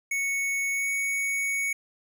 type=tone with pitch glide; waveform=square; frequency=2215 to 2228 Hz; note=C#7 to C#7; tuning=-2 to +8 cents; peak=-26 dBFS; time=0.11-1.73 s; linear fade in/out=5 ms; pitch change=+10 cents; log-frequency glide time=0.71-0.88 s; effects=none